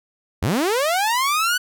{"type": "linear sweep", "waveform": "sawtooth", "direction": "up", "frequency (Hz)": [65.41, 1505], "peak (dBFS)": -14, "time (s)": [0.42, 1.58], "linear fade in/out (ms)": 10, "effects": []}